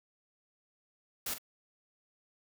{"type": "noise with echo", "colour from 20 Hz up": "white", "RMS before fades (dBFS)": -36, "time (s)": [1.26, 1.34], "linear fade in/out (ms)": 5, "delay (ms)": 43, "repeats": 1, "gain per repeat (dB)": -10, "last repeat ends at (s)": 1.383, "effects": []}